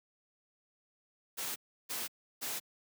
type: noise bursts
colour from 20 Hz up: white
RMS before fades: -38 dBFS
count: 3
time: 1.37-2.6 s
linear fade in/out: 20 ms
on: 190 ms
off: 330 ms
effects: high-pass 150 Hz 12 dB/octave